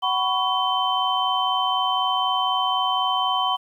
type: tone cluster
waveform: sine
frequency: 750 / 991 / 1115 / 3083 Hz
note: F#5 / B5 / C#6 / G7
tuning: +23 / +6 / +10 / -29 cents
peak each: -25 dBFS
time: 0.02-3.57 s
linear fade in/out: 20 ms
effects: 9-bit